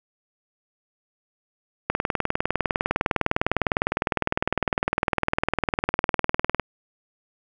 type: click train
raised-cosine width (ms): 0.5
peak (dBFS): -5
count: 94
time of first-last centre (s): 1.9-6.597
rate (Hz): 19.8
effects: none